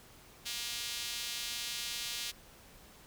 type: tone with high-pass filter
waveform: sawtooth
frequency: 237.2 Hz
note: A#3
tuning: 30 cents sharp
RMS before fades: -39 dBFS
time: 0.45-2.32 s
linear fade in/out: 20 ms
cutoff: 3500 Hz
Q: 1.4
effects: pink hiss -57 dBFS RMS until 3.06 s